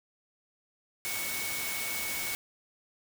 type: tone in noise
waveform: sine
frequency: 2223 Hz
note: C#7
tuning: 4 cents sharp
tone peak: -37 dBFS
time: 1.05-2.35 s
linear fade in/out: 0 ms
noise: white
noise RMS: -35 dBFS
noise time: 1.05-2.35 s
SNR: -5 dB
effects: none